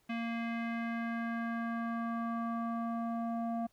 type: tone with low-pass filter sweep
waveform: square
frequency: 231.3 Hz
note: A#3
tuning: 13 cents flat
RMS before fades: -36 dBFS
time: 0.09-3.67 s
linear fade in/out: 10 ms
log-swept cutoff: 2500 to 800 Hz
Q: 2.8
effects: pink hiss -72 dBFS RMS until 3.72 s